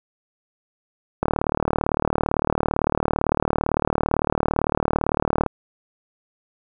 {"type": "click train", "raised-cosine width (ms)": 1, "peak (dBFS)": -5, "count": 161, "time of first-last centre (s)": [1.23, 5.463], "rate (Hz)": 37.8, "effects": []}